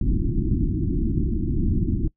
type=low-pass noise; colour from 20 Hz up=pink; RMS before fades=-22 dBFS; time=0.01-2.08 s; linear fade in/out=5 ms; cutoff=350 Hz; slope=96 dB/octave; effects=noise-tail reverb RT60 0.1 s tail -22 dB re dry